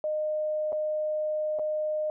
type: tone with dropouts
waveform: sine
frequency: 613 Hz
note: D#5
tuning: 26 cents flat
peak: -26 dBFS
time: 0.04-2.1 s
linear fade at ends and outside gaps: 1 ms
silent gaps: 0.722-0.728 / 1.588-1.594 s
effects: none